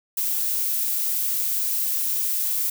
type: noise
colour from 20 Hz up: violet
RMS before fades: -24 dBFS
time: 0.17-2.7 s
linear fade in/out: 5 ms
effects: none